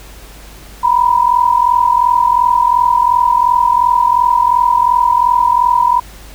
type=tone pair together; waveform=sine; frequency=953 / 995.8 Hz; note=A#5 / B5; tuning=+38 / +14 cents; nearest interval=minor second; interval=76 cents; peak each=-11 dBFS; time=0.83-6 s; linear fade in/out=10 ms; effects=added 50 Hz sine -35 dBFS peak until 6.34 s + pink hiss -38 dBFS RMS until 6.34 s